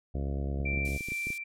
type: harmonic tone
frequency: 69.3 Hz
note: C#2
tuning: in tune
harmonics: 1 / 2 / 3 / 4 / 5 / 6 / 7 / 8 / 9 / 10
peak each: -31 / -37 / -41 / -43 / -45 / -47 / -48 / -49 / -50 / -51 dBFS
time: 0.14-0.98 s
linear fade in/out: 10 ms
type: clicks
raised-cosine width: 3 ms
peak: -27 dBFS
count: 9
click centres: 0.604 / 0.738 / 0.776 / 0.888 / 1.008 / 1.086 / 1.12 / 1.27 / 1.304 s
type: tone with tremolo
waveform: sine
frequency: 2349 Hz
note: D7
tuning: in tune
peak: -31 dBFS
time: 0.65-1.44 s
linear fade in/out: 10 ms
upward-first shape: square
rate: 2.2 Hz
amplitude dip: 40%
type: high-pass noise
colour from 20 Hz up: white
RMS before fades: -44 dBFS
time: 0.85-1.38 s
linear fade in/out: 2 ms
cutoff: 4600 Hz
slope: 12 dB/octave
effects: low-pass 11000 Hz 12 dB/octave